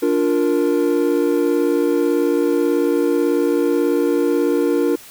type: chord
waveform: triangle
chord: Bb major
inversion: first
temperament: just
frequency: 291.4 / 349.6 / 466.2 Hz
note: D4 / F4 / Bb4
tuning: -13 / +2 / 0 cents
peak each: -17 dBFS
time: 0.02-4.96 s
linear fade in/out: 10 ms
effects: white hiss -41 dBFS RMS until 5.1 s